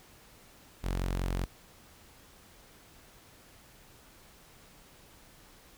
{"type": "tone", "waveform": "sawtooth", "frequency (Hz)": 45.22, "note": "F#1", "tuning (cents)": -39, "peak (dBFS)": -26, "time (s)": [0.83, 1.46], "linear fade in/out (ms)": 20, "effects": ["pink hiss -57 dBFS RMS until 5.77 s"]}